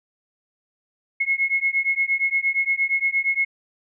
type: beating tone pair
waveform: sine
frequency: 2169 / 2177.6 Hz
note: C#7 / C#7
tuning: -38 / -31 cents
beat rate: 8.6 Hz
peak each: -22 dBFS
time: 1.2-3.45 s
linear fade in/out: 10 ms
effects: none